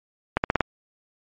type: accelerating click train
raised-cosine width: 0.5 ms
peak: -5 dBFS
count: 5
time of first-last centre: 0.37-0.607 s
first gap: 69 ms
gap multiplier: 0.9
effects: MP3 48 kbps